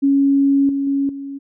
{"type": "tone with level steps", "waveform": "sine", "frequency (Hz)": 277.2, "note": "C#4", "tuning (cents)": 0, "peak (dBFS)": [-11, -17, -15, -26], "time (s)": [0.02, 1.39], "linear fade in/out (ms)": 20, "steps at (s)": [0.69, 0.87, 1.09], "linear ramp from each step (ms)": 2, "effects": []}